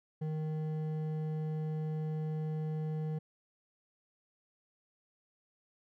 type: tone with hard clipping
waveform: triangle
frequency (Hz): 155.56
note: D#3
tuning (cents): 0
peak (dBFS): -35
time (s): 0.21-3.19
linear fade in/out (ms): 10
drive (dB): 12
effects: none